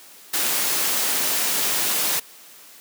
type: noise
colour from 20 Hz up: white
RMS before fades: -22 dBFS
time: 0.33-2.2 s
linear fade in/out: 10 ms
effects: white hiss -46 dBFS RMS until 2.8 s + high-pass 200 Hz 12 dB/octave